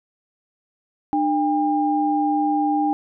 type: tone pair together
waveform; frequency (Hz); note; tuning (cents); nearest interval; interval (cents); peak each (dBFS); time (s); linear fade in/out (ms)
sine; 300.4 / 803; D4 / G5; +39 / +41; octave + perfect fourth; 1702; -20; 1.13-2.93; 0
effects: none